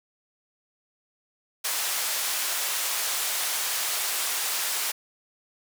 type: band-pass noise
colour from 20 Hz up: white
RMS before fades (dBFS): -28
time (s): 1.64-4.92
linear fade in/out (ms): 10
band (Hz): 640 to 14000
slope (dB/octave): 12
effects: none